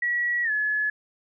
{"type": "tone with pitch glide", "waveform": "sine", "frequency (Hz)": [1927, 1706.9], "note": ["B6", "G#6"], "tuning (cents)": [-43, 47], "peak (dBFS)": -22, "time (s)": [0.02, 0.9], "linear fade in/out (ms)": 5, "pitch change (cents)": -210, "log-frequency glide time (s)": [0.43, 0.51], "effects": []}